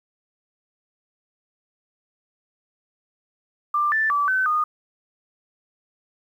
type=tone with pitch steps; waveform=sine; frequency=1186 / 1764 / 1156 / 1524 / 1228 Hz; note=D6 / A6 / D6 / G6 / D#6; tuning=+17 / +4 / -28 / -49 / -23 cents; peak=-18 dBFS; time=3.74-4.64 s; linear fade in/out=5 ms; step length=180 ms; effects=9-bit